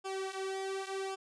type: tone with flanger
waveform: sawtooth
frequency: 385.1 Hz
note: G4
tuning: 31 cents flat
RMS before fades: -38 dBFS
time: 0.04-1.16 s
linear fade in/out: 20 ms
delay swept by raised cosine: 0.49 to 4.49 ms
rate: 0.9 Hz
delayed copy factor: -0.8
effects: resampled to 22050 Hz